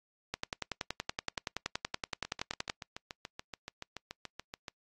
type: two click trains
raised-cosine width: 0.2 ms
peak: -23 / -16 dBFS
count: 18 / 26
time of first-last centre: 2.25-4.682 / 0.34-2.698 s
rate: 6.99 / 10.6 Hz
effects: noise-tail reverb RT60 0.1 s tail -26 dB re dry + AAC 32 kbps